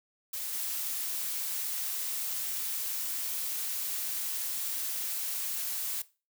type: noise with level steps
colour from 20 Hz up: blue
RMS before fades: -36 / -34 dBFS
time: 0.33-6.02 s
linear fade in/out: 5 ms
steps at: 0.53 s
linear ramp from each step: 2 ms
effects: noise-tail reverb RT60 0.3 s tail -18 dB re dry